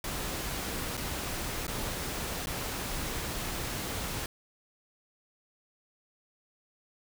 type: noise with dropouts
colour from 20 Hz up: pink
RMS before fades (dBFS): -35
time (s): 0.04-4.26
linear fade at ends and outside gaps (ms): 2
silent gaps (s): 0.97-0.975 / 1.668-1.679 / 2.459-2.47
effects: none